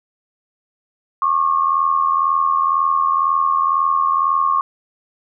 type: tone pair together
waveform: sine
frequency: 1092.7 / 1174.7 Hz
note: C#6 / D6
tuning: -25 / 0 cents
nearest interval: minor second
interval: 125 cents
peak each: -15 / -19 dBFS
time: 1.22-4.61 s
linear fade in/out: 2 ms
effects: none